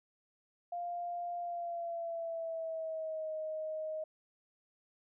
sine tone with pitch glide, 698.5 to 625.9 Hz, F5 to D#5, 0 to +10 cents, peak -36 dBFS, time 0.72-4.04 s, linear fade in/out 5 ms, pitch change -190 cents, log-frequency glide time 1.4-3.33 s, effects none

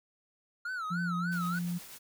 triangle tone with vibrato, 1382 Hz, F6, 19 cents flat, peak -32 dBFS, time 0.65-1.59 s, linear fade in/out 5 ms, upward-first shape sine, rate 3.4 Hz, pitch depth 170 cents each way
sine tone, 174.61 Hz, F3, in tune, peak -31 dBFS, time 0.9-1.79 s, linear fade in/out 20 ms
white noise with tremolo, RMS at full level -47 dBFS, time 1.31-1.99 s, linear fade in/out 20 ms, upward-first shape triangle, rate 8.4 Hz, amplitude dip 35%
effects none

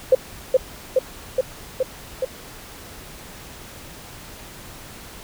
sine tone with echo, 518 Hz, C5, 17 cents flat, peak -8 dBFS, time 0.12-0.15 s, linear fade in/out 5 ms, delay 420 ms, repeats 5, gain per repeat -2 dB, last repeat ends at 2.25 s, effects pink hiss -40 dBFS RMS until 5.23 s

